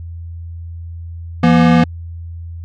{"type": "tone pair together", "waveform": "square", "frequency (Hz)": [168.8, 239.6], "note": ["E3", "A#3"], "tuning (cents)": [41, 48], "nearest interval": "tritone", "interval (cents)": 607, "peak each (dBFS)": -11, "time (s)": [1.43, 1.84], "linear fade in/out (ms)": 5, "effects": ["added 84 Hz sine -26 dBFS peak until 2.64 s", "low-pass 3000 Hz 12 dB/octave"]}